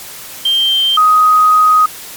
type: tone pair in turn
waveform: sine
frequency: 3149 / 1252.8 Hz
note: G7 / D#6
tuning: +7 / +11 cents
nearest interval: octave + major third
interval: 1596 cents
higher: first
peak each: -9 / -5 dBFS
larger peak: second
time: 0.45-0.97 / 0.97-1.86 s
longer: second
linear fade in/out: 5 ms
effects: white hiss -30 dBFS RMS until 2.16 s + MP3 96 kbps